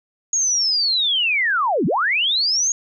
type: linear two-way sweep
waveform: sine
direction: down then up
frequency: 6690 to 141.1 to 6690 Hz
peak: -16 dBFS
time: 0.33-2.72 s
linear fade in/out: 2 ms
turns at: 1.86 s
effects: none